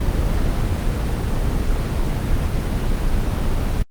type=noise; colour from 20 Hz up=brown; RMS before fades=-19 dBFS; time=0-3.83 s; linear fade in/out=10 ms; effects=Opus 24 kbps